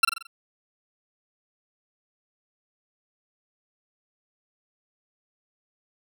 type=tone with echo; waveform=20% pulse; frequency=1356 Hz; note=E6; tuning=49 cents sharp; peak=-8 dBFS; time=0.03-0.05 s; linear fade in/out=5 ms; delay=44 ms; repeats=5; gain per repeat=-6 dB; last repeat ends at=0.27 s; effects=none